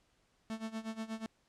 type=tone with tremolo; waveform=45% pulse; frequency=221.9 Hz; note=A3; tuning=15 cents sharp; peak=-36 dBFS; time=0.5-1.26 s; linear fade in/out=0 ms; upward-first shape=sine; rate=8.3 Hz; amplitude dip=85%; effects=pink hiss -73 dBFS RMS until 1.48 s + low-pass 8000 Hz 12 dB/octave